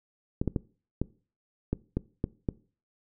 clicks, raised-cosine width 3 ms, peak -14 dBFS, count 8, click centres 0.415 / 0.477 / 0.562 / 1.016 / 1.73 / 1.97 / 2.241 / 2.488 s, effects noise-tail reverb RT60 0.4 s tail -21 dB re dry

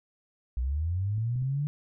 sine linear sweep, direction up, 58.27 to 149.4 Hz, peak -26 dBFS, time 0.57-1.67 s, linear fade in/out 0 ms
clicks, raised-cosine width 5 ms, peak -32 dBFS, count 3, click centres 1.181 / 1.358 / 1.424 s
effects none

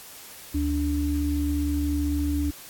sine tone pair together, 73.42 / 291.1 Hz, D2 / D4, 0 / -15 cents, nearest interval 2 octaves, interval 2385 cents, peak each -25 dBFS, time 0.54-2.51 s, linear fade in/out 10 ms, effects white hiss -44 dBFS RMS until 2.69 s + AAC 64 kbps

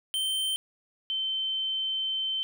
square / sine tone pair in turn, 3111 / 3090 Hz, G7 / G7, -14 / -26 cents, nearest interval unison, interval 12 cents, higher first, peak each -27 / -27 dBFS, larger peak neither, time 0.14-0.56 / 1.1-2.43 s, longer second, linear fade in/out 0 ms, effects none

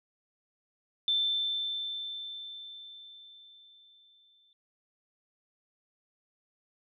sine tone with exponential decay, 3545 Hz, A7, 12 cents sharp, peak -24 dBFS, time 1.08-4.53 s, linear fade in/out 1 ms, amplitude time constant 750 ms, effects none

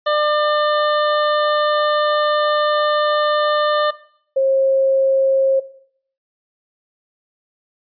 25% pulse / sine tone pair in turn, 599 / 536.6 Hz, D5 / C5, +34 / +44 cents, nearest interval major second, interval 190 cents, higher first, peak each -11 / -12 dBFS, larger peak first, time 0.06-3.91 / 4.36-5.6 s, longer first, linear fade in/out 10 ms, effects noise-tail reverb RT60 0.6 s tail -17 dB re dry + resampled to 11025 Hz

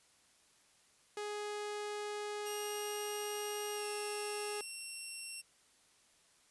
sawtooth tone, 416.4 Hz, G#4, 5 cents sharp, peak -35 dBFS, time 1.17-4.61 s, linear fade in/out 2 ms
5% pulse tone with pitch glide, 2836 to 2727 Hz, F7 to F7, +26 to -42 cents, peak -34 dBFS, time 2.45-5.42 s, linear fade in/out 20 ms, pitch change -68 cents, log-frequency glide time 3.74-3.86 s
effects white hiss -68 dBFS RMS until 6.5 s + resampled to 24000 Hz

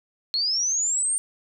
sine linear sweep, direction up, 4186 to 8910 Hz, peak -21 dBFS, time 0.34-1.18 s, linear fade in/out 0 ms, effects none

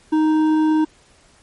triangle tone with hard clipping, 311.5 Hz, D#4, 2 cents sharp, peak -15 dBFS, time 0.12-0.85 s, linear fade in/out 10 ms, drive 11 dB, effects pink hiss -53 dBFS RMS until 1.42 s + MP3 48 kbps

